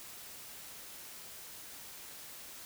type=silence; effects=white hiss -49 dBFS RMS until 2.65 s